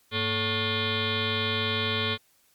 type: tone with frequency modulation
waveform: sine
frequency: 1767 Hz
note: A6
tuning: 7 cents sharp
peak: -24 dBFS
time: 0.11-2.18 s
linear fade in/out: 50 ms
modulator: 333 Hz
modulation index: 6.2
effects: white hiss -64 dBFS RMS until 2.54 s + MP3 96 kbps